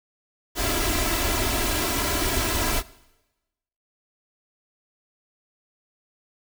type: noise with comb filter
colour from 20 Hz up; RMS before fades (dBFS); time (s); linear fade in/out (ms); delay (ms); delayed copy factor
pink; -24; 0.55-2.83; 50; 3; +0.8
effects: noise-tail reverb RT60 1.0 s tail -20 dB re dry